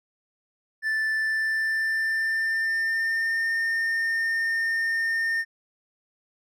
triangle tone with pitch glide, 1760 to 1818.9 Hz, A6 to A#6, 0 to -43 cents, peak -21 dBFS, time 0.82-5.45 s, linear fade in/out 50 ms, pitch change +57 cents, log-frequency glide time 1.13-3.53 s, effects none

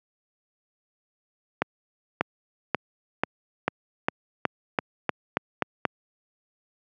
accelerating click train, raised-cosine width 0.5 ms, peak -6 dBFS, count 12, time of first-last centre 1.62-5.852 s, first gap 590 ms, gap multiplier 0.91, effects high-pass 150 Hz 12 dB/octave

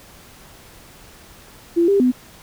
sine tone with pitch steps, 340.6 / 398.3 / 251.2 Hz, F4 / G4 / B3, -43 / +28 / +30 cents, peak -12 dBFS, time 1.76-2.12 s, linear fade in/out 20 ms, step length 120 ms, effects pink hiss -45 dBFS RMS until 2.42 s

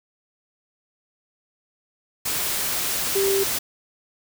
sine tone in noise, 392 Hz, G4, in tune, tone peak -19 dBFS, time 3.15-3.44 s, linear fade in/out 10 ms, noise white, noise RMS -25 dBFS, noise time 2.25-3.59 s, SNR +3 dB, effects none

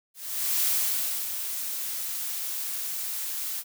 blue noise with ADSR envelope, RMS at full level -24 dBFS, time 0.14-3.64 s, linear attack 480 ms, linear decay 640 ms, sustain -8 dB, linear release 52 ms, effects none

